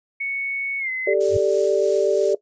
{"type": "tone with pitch glide", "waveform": "sine", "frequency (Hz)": [2217, 2045], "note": ["C#7", "C7"], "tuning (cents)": [0, -40], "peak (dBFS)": -23, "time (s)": [0.2, 1.14], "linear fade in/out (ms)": 10, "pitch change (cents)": -140, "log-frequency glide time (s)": [0.79, 0.9]}
{"type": "chord", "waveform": "sine", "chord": "G suspended second", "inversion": "none", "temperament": "equal", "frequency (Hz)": [392, 440, 587.3], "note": ["G4", "A4", "D5"], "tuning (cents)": [0, 0, 0], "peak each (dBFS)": -20, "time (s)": [1.07, 2.35], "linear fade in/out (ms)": 5}
{"type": "noise with tremolo", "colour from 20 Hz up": "violet", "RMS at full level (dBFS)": -29, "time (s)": [1.2, 2.34], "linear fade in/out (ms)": 10, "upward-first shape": "sine", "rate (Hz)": 3.1, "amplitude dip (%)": 35}
{"type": "tone with exponential growth", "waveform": "sine", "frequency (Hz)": 98, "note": "G2", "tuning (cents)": 0, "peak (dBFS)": -20, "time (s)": [1.27, 1.37], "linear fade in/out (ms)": 5, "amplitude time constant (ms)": 20}
{"effects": ["noise-tail reverb RT60 0.1 s tail -17 dB re dry", "resampled to 16000 Hz"]}